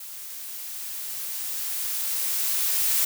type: noise with level ramp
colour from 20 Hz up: blue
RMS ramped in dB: -39 to -22 dBFS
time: 0-3.05 s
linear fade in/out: 5 ms
effects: none